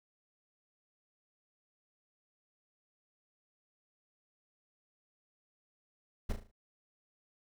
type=noise with echo; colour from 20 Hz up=brown; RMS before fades=-31 dBFS; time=6.29-6.33 s; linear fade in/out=10 ms; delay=37 ms; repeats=5; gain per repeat=-7 dB; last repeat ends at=6.515 s; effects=none